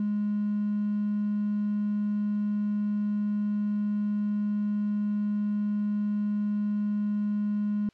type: tone with hard clipping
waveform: triangle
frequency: 207.7 Hz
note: G#3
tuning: in tune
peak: -25 dBFS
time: 0-7.89 s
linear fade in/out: 2 ms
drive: 3 dB
effects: white hiss -65 dBFS RMS until 7.93 s + low-pass 4000 Hz 12 dB/octave